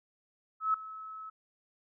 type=tone with ADSR envelope; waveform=sine; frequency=1295 Hz; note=E6; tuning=31 cents flat; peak=-23 dBFS; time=0.6-1.3 s; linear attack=140 ms; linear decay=4 ms; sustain=-18 dB; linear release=9 ms; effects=none